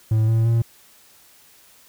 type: tone with pitch steps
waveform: triangle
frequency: 110 / 112.7 / 115.47 Hz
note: A2 / A2 / A#2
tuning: 0 / +42 / -16 cents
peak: -13 dBFS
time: 0.11-0.62 s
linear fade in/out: 5 ms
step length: 170 ms
effects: white hiss -52 dBFS RMS until 1.88 s